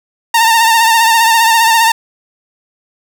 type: tone with vibrato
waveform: sawtooth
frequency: 910 Hz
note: A#5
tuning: 42 cents flat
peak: -3 dBFS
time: 0.34-1.92 s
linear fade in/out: 5 ms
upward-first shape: sine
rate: 15 Hz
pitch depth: 45 cents each way
effects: none